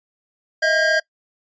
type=tone cluster; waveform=square; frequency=629 / 663 / 1613 Hz; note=D#5 / E5 / G6; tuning=+19 / +10 / +49 cents; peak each=-21 / -26 / -18 dBFS; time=0.62-1 s; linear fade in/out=10 ms; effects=noise-tail reverb RT60 0.1 s tail -22 dB re dry + resampled to 16000 Hz